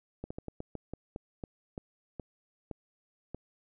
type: slowing click train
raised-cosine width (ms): 2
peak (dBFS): -25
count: 13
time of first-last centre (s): 0.24-3.346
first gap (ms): 65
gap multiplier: 1.23
effects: none